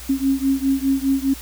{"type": "beating tone pair", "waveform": "sine", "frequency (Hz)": [268.8, 273.7], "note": ["C4", "C#4"], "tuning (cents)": [47, -22], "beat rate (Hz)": 4.9, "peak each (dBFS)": [-19, -20], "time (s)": [0.09, 1.34], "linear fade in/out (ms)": 10, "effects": ["added 60 Hz sine -37 dBFS peak until 1.41 s", "white hiss -38 dBFS RMS until 1.41 s"]}